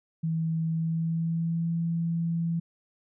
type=tone with pitch glide; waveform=sine; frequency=162.2 to 167.15 Hz; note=E3 to E3; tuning=-28 to +24 cents; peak=-25 dBFS; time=0.23-2.6 s; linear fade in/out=10 ms; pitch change=+52 cents; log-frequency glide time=0.69-1.71 s; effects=none